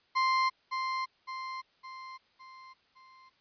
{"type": "tone with echo", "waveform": "35% pulse", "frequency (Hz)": 1046.5, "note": "C6", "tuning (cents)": 0, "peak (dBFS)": -23, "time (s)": [0.15, 0.5], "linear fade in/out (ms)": 20, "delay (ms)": 560, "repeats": 5, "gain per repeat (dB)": -6, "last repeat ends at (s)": 3.3, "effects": ["white hiss -68 dBFS RMS until 3.4 s", "resampled to 11025 Hz"]}